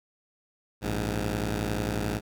10% pulse tone pair together, 57.47 / 103.8 Hz, A#1 / G#2, -24 / 0 cents, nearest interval minor seventh, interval 1024 cents, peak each -22 dBFS, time 0.81-2.21 s, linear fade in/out 50 ms, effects none

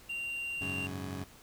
triangle tone, 2769 Hz, F7, 15 cents flat, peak -33 dBFS, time 0.09-0.87 s, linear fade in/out 10 ms
20% pulse chord, F# suspended second, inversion none, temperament just, 92.5 / 104.06 / 138.75 Hz, F#2 / G#2 / C#3, 0 / +4 / +2 cents, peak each -35 / -41 / -39 dBFS, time 0.61-1.24 s, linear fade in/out 5 ms
effects pink hiss -56 dBFS RMS until 1.42 s

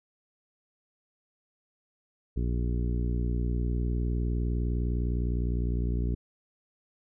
harmonic tone, 59.8 Hz, A#1, 45 cents sharp, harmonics 1 / 2 / 3 / 4 / 5 / 6 / 7, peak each -27 / -33 / -37 / -39 / -41 / -43 / -44 dBFS, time 2.36-6.15 s, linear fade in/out 10 ms, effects none

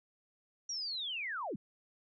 sine linear sweep, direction down, 5800 to 138.59 Hz, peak -36 dBFS, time 0.69-1.56 s, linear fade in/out 5 ms, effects none

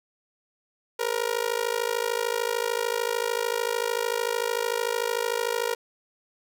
sawtooth tone with amplitude modulation, 472.1 Hz, A#4, 22 cents sharp, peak -17 dBFS, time 0.99-5.75 s, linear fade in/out 10 ms, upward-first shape sine, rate 53.4 Hz, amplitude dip 95%, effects none

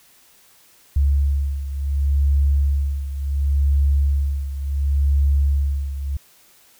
sine beating tone pair, 70 / 70.7 Hz, C#2 / C#2, +18 / +35 cents, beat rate 0.7 Hz, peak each -17 / -22 dBFS, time 0.96-6.17 s, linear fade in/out 5 ms, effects white hiss -53 dBFS RMS until 6.79 s

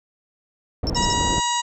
pink low-pass noise, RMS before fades -25 dBFS, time 0.83-1.4 s, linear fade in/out 5 ms, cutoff 560 Hz, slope 12 dB/octave
sine tone bursts, 5380 Hz, E8, 34 cents sharp, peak -24 dBFS, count 4, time 0.87-1.128 s, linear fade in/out 0 ms, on 27 ms, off 50 ms
harmonic tone, 958 Hz, A#5, 47 cents sharp, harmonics 1 / 2 / 3 / 4 / 5 / 6 / 7 / 8, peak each -22 / -31 / -30 / -29 / -38 / -38 / -29 / -31 dBFS, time 0.95-1.62 s, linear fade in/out 20 ms
effects none

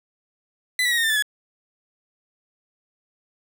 30% pulse tone with pitch steps, 2001 / 1946.3 / 1893.1 / 1841.3 / 1790.9 / 1742 / 1694.3 Hz, B6 / B6 / A#6 / A#6 / A6 / A6 / G#6, +22 / -26 / +26 / -22 / +30 / -18 / +34 cents, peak -16 dBFS, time 0.79-1.224 s, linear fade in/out 2 ms, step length 62 ms, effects none

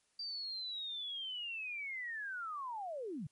sine linear sweep, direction down, 4699 to 124.3 Hz, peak -39 dBFS, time 0.19-3.27 s, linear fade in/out 5 ms, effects white hiss -75 dBFS RMS until 3.31 s + MP3 48 kbps

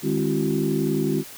sine tone cluster, 152.9 / 204.5 / 268 / 339.4 / 378.3 Hz, D#3 / G#3 / C4 / F4 / F#4, -30 / -26 / +42 / -49 / +38 cents, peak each -26 dBFS, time 0.02-1.24 s, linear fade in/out 50 ms, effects tanh soft clip ceiling -10 dBFS + white hiss -41 dBFS RMS until 1.37 s

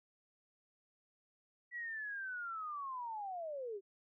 sine linear sweep, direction down, 1956 to 375.8 Hz, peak -40 dBFS, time 1.71-3.81 s, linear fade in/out 50 ms, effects none

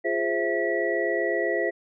sine tone cluster, 348.1 / 416 / 524 / 663 / 1942 Hz, F4 / G#4 / C5 / E5 / B6, -6 / +3 / +2 / +10 / -30 cents, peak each -29 dBFS, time 0.04-1.71 s, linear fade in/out 20 ms, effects none

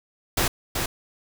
pink noise with echo, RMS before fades -22 dBFS, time 0.37-0.48 s, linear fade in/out 5 ms, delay 380 ms, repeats 1, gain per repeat -4 dB, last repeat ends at 0.86 s, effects none

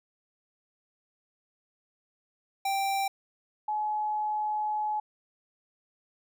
square / sine tone pair in turn, 784 / 849.3 Hz, G5 / G#5, 0 / +39 cents, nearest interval minor second, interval 139 cents, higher second, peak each -27 dBFS, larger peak neither, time 2.65-3.08 / 3.68-5 s, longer second, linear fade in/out 5 ms, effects none

